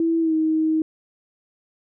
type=tone with pitch glide; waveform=sine; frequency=329.6 to 315.8 Hz; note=E4 to D#4; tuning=0 to +26 cents; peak=-17 dBFS; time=0-0.82 s; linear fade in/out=2 ms; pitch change=-74 cents; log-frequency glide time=0.2-0.34 s; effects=none